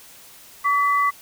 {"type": "tone pair together", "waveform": "sine", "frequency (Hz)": [1139.6, 1998], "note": ["C#6", "B6"], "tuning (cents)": [48, 20], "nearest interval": "minor seventh", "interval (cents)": 972, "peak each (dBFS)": [-17, -23], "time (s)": [0.64, 1.11], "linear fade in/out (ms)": 20, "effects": ["white hiss -46 dBFS RMS until 1.21 s"]}